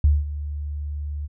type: tone with ADSR envelope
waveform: sine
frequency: 73.42 Hz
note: D2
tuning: in tune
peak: -11 dBFS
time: 0.04-1.28 s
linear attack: 3 ms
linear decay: 200 ms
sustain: -15 dB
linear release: 30 ms
effects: none